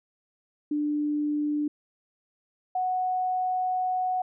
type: tone pair in turn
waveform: sine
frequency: 296.5 / 738.3 Hz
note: D4 / F#5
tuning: +17 / -4 cents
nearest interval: octave + major third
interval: 1579 cents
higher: second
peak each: -24 dBFS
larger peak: neither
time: 0.71-1.68 / 2.75-4.22 s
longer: second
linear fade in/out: 5 ms
effects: none